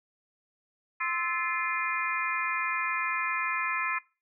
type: harmonic tone with a mistuned harmonic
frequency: 347.5 Hz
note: F4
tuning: 9 cents flat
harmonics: 3 / 4 / 5 / 6 / 7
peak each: -34 / -34 / -34 / -34 / -34 dBFS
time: 1-3.99 s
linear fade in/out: 10 ms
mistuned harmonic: 4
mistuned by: -100 cents
effects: noise-tail reverb RT60 0.3 s tail -20 dB re dry